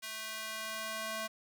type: tone with high-pass filter sweep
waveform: square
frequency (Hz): 219.5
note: A3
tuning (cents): -4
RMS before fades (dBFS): -40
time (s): 0.02-1.28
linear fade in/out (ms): 20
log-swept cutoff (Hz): 2000 to 730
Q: 0.73
effects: none